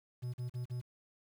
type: tone bursts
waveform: triangle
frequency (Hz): 123.47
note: B2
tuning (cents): 0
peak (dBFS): -34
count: 4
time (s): 0.22-0.817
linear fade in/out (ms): 20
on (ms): 120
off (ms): 39
effects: 10-bit